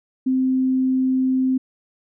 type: tone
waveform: sine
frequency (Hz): 260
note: C4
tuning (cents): -11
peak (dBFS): -16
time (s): 0.26-1.58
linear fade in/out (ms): 10
effects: none